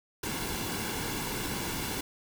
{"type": "noise with comb filter", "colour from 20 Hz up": "pink", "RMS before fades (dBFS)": -34, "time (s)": [0.23, 2.01], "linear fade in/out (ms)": 5, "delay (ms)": 1.6, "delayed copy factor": -0.55, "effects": []}